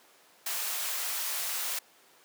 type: high-pass noise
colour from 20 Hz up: white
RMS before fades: -33 dBFS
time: 0.46-1.79 s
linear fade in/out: 5 ms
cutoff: 610 Hz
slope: 12 dB/octave
effects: pink hiss -59 dBFS RMS until 2.24 s + high-pass 400 Hz 12 dB/octave